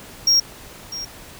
triangle tone with echo, 5588 Hz, F8, in tune, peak -11 dBFS, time 0.27-0.4 s, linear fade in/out 5 ms, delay 650 ms, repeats 1, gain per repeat -15 dB, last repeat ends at 1.05 s, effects pink hiss -41 dBFS RMS until 1.39 s

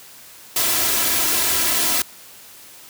white noise with comb filter, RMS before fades -19 dBFS, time 0.56-2.02 s, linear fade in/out 2 ms, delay 3 ms, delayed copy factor +0.6, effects white hiss -43 dBFS RMS until 2.89 s + high-pass 60 Hz 12 dB/octave

